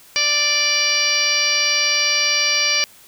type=harmonic tone with a mistuned harmonic; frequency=587.3 Hz; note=D5; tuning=in tune; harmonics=1 / 2 / 3 / 4 / 5 / 6 / 7 / 8 / 9 / 10; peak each=-32 / -31 / -28 / -20 / -25 / -31 / -28 / -20 / -32 / -23 dBFS; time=0.16-2.84 s; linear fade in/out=0 ms; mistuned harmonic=10; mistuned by=-47 cents; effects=white hiss -47 dBFS RMS until 3.07 s